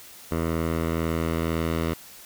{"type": "tone with low-pass filter sweep", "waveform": "10% pulse", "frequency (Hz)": 82, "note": "E2", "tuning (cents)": -9, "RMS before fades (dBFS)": -26, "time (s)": [0.31, 1.94], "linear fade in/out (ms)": 10, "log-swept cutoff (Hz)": [1800, 3600], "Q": 0.77, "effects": ["white hiss -46 dBFS RMS until 2.25 s"]}